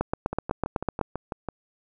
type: two click trains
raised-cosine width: 1 ms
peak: -16 / -10 dBFS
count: 8 / 9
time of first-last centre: 0.33-1.487 / 0.01-1.013 s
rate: 6.05 / 7.98 Hz
effects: none